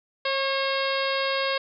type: harmonic tone with a mistuned harmonic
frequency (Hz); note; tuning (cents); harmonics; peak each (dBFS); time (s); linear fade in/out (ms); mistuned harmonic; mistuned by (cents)
541; C#5; -42; 1 / 2 / 3 / 4 / 5 / 6 / 7 / 8 / 9; -27 / -30 / -32 / -33 / -34 / -35 / -35 / -36 / -37; 0.25-1.58; 5; 2; +20
effects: none